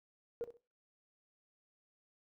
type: tone with echo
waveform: sine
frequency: 469.6 Hz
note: A#4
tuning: 13 cents sharp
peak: -34 dBFS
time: 0.41-0.44 s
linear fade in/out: 0 ms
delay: 65 ms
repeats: 2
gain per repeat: -13 dB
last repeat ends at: 0.57 s
effects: noise-tail reverb RT60 0.3 s tail -17 dB re dry + tanh soft clip ceiling -30 dBFS